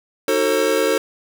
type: chord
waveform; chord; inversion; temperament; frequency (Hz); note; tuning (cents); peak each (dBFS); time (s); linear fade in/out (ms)
square; D# diminished seventh; none; just; 311.1 / 373.4 / 448 / 537.6; D#4 / F#4 / A4 / C5; 0 / +16 / +31 / +47; -25 / -25 / -20 / -21; 0.28-0.98; 2
effects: none